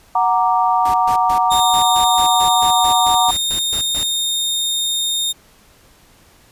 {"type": "chord", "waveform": "sine", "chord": "Gb augmented", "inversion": "none", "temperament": "equal", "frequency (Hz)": [740, 932.3, 1174.7], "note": ["Gb5", "Bb5", "D6"], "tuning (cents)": [0, 0, 0], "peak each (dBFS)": [-16, -16, -19], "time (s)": [0.15, 3.31], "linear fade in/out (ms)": 5}
{"type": "noise bursts", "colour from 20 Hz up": "pink", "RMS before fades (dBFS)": -30, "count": 15, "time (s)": [0.85, 4.035], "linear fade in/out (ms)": 5, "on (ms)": 91, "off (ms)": 130}
{"type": "tone", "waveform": "sawtooth", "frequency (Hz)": 3673, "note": "A#7", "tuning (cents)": -26, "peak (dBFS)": -14, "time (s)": [1.5, 5.33], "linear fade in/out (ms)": 20}
{"effects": ["pink hiss -50 dBFS RMS until 6.51 s", "resampled to 32000 Hz"]}